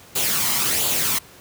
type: noise with flanger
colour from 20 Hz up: white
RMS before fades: -21 dBFS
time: 0.15-1.19 s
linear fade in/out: 10 ms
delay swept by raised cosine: 0.26 to 1 ms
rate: 1.4 Hz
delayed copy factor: +0.5
effects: pink hiss -46 dBFS RMS until 1.4 s + high-pass 80 Hz 12 dB/octave